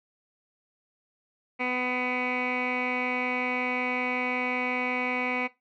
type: tone with low-pass filter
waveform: 15% pulse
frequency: 250.3 Hz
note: B3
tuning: 23 cents sharp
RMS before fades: -29 dBFS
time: 1.59-5.48 s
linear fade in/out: 20 ms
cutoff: 2200 Hz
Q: 6.5
effects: noise-tail reverb RT60 0.2 s tail -18 dB re dry